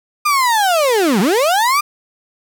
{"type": "linear two-way sweep", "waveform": "35% pulse", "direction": "down then up", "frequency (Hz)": [1222, 171.7, 1222], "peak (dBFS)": -10, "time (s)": [0.25, 1.81], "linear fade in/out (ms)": 10, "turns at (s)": 1.2, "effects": []}